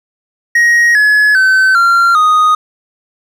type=tone with pitch steps; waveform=triangle; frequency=1884 / 1698 / 1530.3 / 1379.2 / 1243 Hz; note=A#6 / G#6 / G6 / F6 / D#6; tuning=+18 / +38 / -42 / -22 / -2 cents; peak=-4 dBFS; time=0.55-2.55 s; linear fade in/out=5 ms; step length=400 ms; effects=none